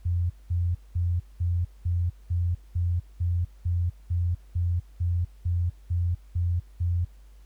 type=tone bursts; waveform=sine; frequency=87.31 Hz; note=F2; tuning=in tune; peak=-22 dBFS; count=16; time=0.05-7.05 s; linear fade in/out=10 ms; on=250 ms; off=200 ms; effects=added 50 Hz sine -47 dBFS peak until 7.45 s + pink hiss -65 dBFS RMS until 7.45 s